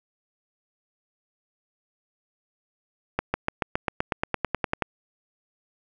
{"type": "accelerating click train", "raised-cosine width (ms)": 0.5, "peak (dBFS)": -8, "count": 15, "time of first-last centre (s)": [3.19, 4.822], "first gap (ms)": 150, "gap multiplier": 0.96, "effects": []}